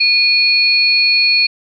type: tone pair together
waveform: sine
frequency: 2454 / 4352 Hz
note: D#7 / C#8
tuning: -25 / -33 cents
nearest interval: minor seventh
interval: 992 cents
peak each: -12 dBFS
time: 0-1.47 s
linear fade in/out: 10 ms
effects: none